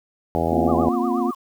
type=harmonic tone; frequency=82.41 Hz; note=E2; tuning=in tune; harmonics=1 / 2 / 3 / 4 / 5 / 6 / 7 / 8 / 9 / 10; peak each=-28 / -28 / -28 / -28 / -28 / -28 / -28 / -28 / -28 / -28 dBFS; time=0.35-0.89 s; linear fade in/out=0 ms
type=tone with pitch glide; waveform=sine; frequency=714 to 722.3 Hz; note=F5 to F#5; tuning=+38 to -42 cents; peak=-27 dBFS; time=0.5-1.32 s; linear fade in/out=50 ms; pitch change=+20 cents; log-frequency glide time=0.64-0.9 s
type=chord; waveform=sine; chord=Bb suspended second; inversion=none; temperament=equal; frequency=233.1 / 261.6 / 349.2 Hz; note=Bb3 / C4 / F4; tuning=0 / 0 / 0 cents; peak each=-24 dBFS; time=0.52-1.31 s; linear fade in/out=5 ms
type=tone with vibrato; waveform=sine; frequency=1095 Hz; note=C#6; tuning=22 cents flat; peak=-28 dBFS; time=0.67-1.35 s; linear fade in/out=20 ms; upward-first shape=triangle; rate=8.3 Hz; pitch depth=230 cents each way
effects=8-bit